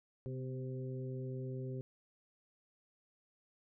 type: harmonic tone with a mistuned harmonic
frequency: 130 Hz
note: C3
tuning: 11 cents flat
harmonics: 1 / 2 / 3 / 4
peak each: -40 / -48 / -46 / -52 dBFS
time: 0.26-1.81 s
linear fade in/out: 0 ms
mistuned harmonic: 2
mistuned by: -31 cents
effects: none